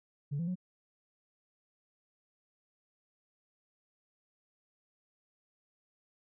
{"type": "tone with pitch steps", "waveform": "sine", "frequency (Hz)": [143, 169.2, 182], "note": ["D3", "E3", "F#3"], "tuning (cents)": [-46, 45, -28], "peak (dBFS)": -30, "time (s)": [0.31, 0.556], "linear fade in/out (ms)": 20, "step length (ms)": 82, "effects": ["tanh soft clip ceiling -29 dBFS"]}